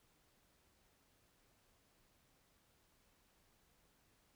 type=silence; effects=pink hiss -74 dBFS RMS until 4.35 s